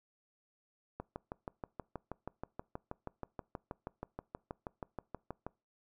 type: click train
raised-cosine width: 1 ms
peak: -26 dBFS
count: 29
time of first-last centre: 1-5.466 s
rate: 6.27 Hz
effects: noise-tail reverb RT60 0.3 s tail -24 dB re dry